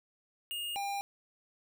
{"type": "tone pair in turn", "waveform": "square", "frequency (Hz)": [2842, 800.3], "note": ["F7", "G5"], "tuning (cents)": [30, 36], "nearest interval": "octave + minor seventh", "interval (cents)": 2194, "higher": "first", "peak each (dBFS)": [-36, -34], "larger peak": "second", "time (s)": [[0.51, 0.76], [0.76, 1.01]], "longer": "neither", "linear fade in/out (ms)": 0, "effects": []}